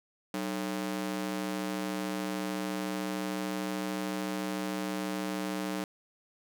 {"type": "ring-modulated tone", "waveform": "sawtooth", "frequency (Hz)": 246.9, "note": "B3", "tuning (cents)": 0, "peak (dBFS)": -25, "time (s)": [0.34, 5.84], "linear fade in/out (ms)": 2, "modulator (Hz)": 56.8, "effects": []}